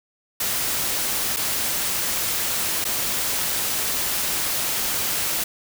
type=noise with dropouts; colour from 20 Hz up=white; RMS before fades=-24 dBFS; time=0.4-5.44 s; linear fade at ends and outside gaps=5 ms; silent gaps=1.364-1.368 / 2.843-2.85 s; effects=none